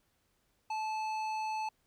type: tone with tanh clipping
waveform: sine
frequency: 870 Hz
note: A5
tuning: 20 cents flat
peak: -35 dBFS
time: 0.7-1.69 s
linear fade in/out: 5 ms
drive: 13 dB
effects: pink hiss -75 dBFS RMS until 1.86 s